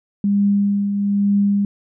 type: tone with tremolo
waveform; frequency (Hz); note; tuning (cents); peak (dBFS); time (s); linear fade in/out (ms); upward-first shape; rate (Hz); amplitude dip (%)
sine; 201.6; G3; +49; -12; 0.24-1.65; 2; triangle; 1.1; 50
effects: none